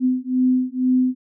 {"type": "beating tone pair", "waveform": "sine", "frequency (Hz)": [253.8, 255.9], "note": ["B3", "C4"], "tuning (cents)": [47, -38], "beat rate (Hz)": 2.1, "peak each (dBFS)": -19, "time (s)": [0, 1.15], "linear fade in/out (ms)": 50, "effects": []}